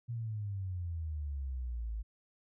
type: exponential sweep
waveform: sine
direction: down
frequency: 120.3 to 52.5 Hz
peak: -35 dBFS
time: 0.08-2.03 s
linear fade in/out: 20 ms
effects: none